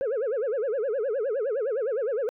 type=tone with vibrato; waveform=sine; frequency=485.4 Hz; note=B4; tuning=30 cents flat; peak=-22 dBFS; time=0.01-2.29 s; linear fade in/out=0 ms; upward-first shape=sine; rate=9.7 Hz; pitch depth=270 cents each way; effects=tanh soft clip ceiling -23 dBFS